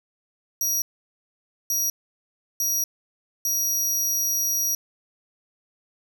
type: tone bursts at uneven times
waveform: sawtooth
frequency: 5750 Hz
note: F8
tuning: 50 cents sharp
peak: -19 dBFS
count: 4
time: 0.61-0.82 / 1.7-1.9 / 2.6-2.84 / 3.45-4.75 s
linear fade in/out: 2 ms
effects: none